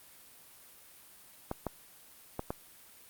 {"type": "clicks", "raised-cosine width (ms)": 1, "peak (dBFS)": -19, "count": 4, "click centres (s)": [1.514, 1.667, 2.394, 2.505], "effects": ["white hiss -56 dBFS RMS until 3.09 s", "Opus 32 kbps"]}